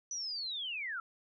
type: linear sweep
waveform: sine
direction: down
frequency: 5990 to 1300 Hz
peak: -36 dBFS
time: 0.11-1 s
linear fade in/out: 2 ms
effects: none